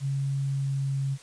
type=tone with pitch glide; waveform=sine; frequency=137.6 to 136.65 Hz; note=C#3 to C#3; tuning=-12 to -24 cents; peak=-25 dBFS; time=0-1.18 s; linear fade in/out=50 ms; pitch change=-12 cents; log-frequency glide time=0.39-1.03 s; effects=white hiss -51 dBFS RMS until 1.22 s + resampled to 22050 Hz